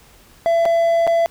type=tone with dropouts; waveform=triangle; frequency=671 Hz; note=E5; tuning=31 cents sharp; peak=-11 dBFS; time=0.46-1.26 s; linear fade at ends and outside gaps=0 ms; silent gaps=0.654-0.659 / 1.068-1.075 s; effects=pink hiss -49 dBFS RMS until 1.3 s